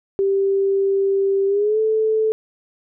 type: tone with pitch glide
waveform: sine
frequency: 392 to 437.5 Hz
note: G4 to A4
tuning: 0 to -10 cents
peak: -15 dBFS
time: 0.19-2.32 s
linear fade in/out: 0 ms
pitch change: +190 cents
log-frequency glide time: 1.47-1.79 s
effects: none